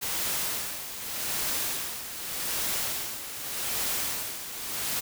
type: noise with tremolo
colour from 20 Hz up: white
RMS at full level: -29 dBFS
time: 0.01-5.01 s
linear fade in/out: 20 ms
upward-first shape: sine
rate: 0.84 Hz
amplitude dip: 65%
effects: none

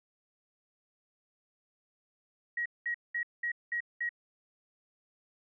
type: tone bursts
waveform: sine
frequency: 1900 Hz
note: A#6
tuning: 33 cents sharp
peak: -30 dBFS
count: 6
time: 2.57-4.092 s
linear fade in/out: 5 ms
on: 87 ms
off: 200 ms
effects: none

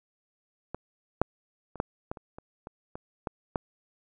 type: clicks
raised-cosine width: 1 ms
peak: -20 / -7 / -28 / -11 / -19 / -29 / -28 / -26 / -24 / -17 / -13 dBFS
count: 11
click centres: 0.746 / 1.216 / 1.757 / 1.801 / 2.115 / 2.172 / 2.385 / 2.671 / 2.955 / 3.272 / 3.558 s
effects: none

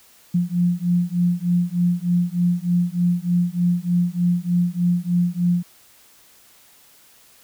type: beating tone pair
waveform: sine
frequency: 174.1 / 177.4 Hz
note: F3 / F3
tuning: -5 / +27 cents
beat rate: 3.3 Hz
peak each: -20 dBFS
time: 0.34-5.63 s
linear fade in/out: 10 ms
effects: white hiss -52 dBFS RMS until 7.43 s

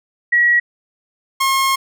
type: tone pair in turn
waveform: sine / sawtooth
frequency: 1917 / 1075.9 Hz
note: A#6 / C6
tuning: +48 / +48 cents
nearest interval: minor seventh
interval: 1000 cents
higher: first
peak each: -10 dBFS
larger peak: neither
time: 0.32-0.6 / 1.4-1.76 s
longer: second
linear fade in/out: 10 ms
effects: none

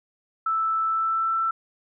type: tone with pitch glide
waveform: sine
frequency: 1318.5 to 1333.8 Hz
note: E6 to E6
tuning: 0 to +20 cents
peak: -21 dBFS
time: 0.46-1.51 s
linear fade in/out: 5 ms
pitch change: +20 cents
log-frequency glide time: 0.85-1.35 s
effects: none

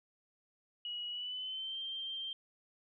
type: tone with pitch glide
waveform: sine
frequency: 2912 to 3157 Hz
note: F#7 to G7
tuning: -28 to +12 cents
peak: -38 dBFS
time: 0.85-2.33 s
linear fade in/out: 2 ms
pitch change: +140 cents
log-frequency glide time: 1.08-1.8 s
effects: none

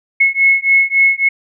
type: beating tone pair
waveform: sine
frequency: 2182 / 2185.6 Hz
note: C#7 / C#7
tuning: -28 / -25 cents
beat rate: 3.6 Hz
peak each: -12 dBFS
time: 0.2-1.29 s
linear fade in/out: 10 ms
effects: none

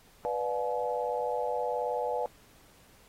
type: chord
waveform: sine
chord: B diminished seventh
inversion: none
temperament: just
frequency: 493.9 / 592.7 / 711.2 / 853.4 Hz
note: B4 / D5 / F5 / Ab5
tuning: 0 / +16 / +31 / +47 cents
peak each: -32 / -35 / -36 / -34 dBFS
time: 0.25-2.26 s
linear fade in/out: 0 ms
effects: pink hiss -60 dBFS RMS until 3.08 s + AAC 48 kbps

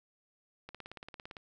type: click train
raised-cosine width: 0.3 ms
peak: -29 dBFS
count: 13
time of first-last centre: 0.69-1.368 s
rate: 17.7 Hz
effects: none

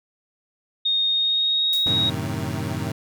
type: tone with pitch glide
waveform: sine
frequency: 3700 to 3786 Hz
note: A#7 to A#7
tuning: -14 to +26 cents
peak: -18 dBFS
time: 0.85-2.1 s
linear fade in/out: 10 ms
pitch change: +40 cents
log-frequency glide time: 1.09-1.88 s
type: noise with exponential decay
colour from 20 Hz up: blue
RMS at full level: -30 dBFS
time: 1.73-1.98 s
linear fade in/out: 1 ms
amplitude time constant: 54 ms
type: chord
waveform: 25% pulse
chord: F# diminished seventh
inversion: none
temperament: equal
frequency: 92.5 / 110 / 130.81 / 155.56 Hz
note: F#2 / A2 / C3 / Eb3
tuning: 0 / 0 / 0 / 0 cents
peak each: -27 dBFS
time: 1.86-2.92 s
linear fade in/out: 5 ms
effects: none

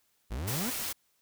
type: exponential sweep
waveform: 40% pulse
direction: up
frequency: 49 to 280 Hz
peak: -32 dBFS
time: 0.3-0.71 s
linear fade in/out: 20 ms
type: noise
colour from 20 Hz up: white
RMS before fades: -35 dBFS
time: 0.47-0.93 s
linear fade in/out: 10 ms
effects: white hiss -72 dBFS RMS until 1.21 s

